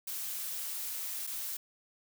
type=noise with dropouts; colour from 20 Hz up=blue; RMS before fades=-38 dBFS; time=0.07-1.57 s; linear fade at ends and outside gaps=5 ms; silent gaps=1.268-1.272 s; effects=none